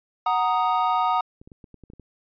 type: chord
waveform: triangle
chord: D# minor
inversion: first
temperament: equal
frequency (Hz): 740 / 932.3 / 1244.5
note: F#5 / A#5 / D#6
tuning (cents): 0 / 0 / 0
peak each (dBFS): -22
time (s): 0.26-1.21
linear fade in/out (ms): 5
type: clicks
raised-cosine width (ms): 3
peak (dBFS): -32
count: 9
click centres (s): 1.415 / 1.475 / 1.518 / 1.642 / 1.743 / 1.837 / 1.901 / 1.935 / 1.997
effects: resampled to 11025 Hz